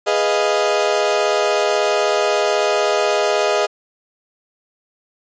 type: chord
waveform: 35% pulse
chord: F half-diminished seventh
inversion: first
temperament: equal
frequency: 415.3 / 493.9 / 622.3 / 698.5 Hz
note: Ab4 / Cb5 / Eb5 / F5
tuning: 0 / 0 / 0 / 0 cents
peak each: -18 / -22 / -17 / -21 dBFS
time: 0.06-3.67 s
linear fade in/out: 20 ms
effects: resampled to 16000 Hz